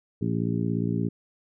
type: harmonic tone with a mistuned harmonic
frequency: 57.2 Hz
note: A#1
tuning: 32 cents flat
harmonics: 2 / 3 / 4 / 5 / 6 / 7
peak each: -29 / -28 / -30 / -32 / -37 / -36 dBFS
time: 0.21-1.09 s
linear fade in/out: 10 ms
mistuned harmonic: 7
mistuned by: +20 cents
effects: none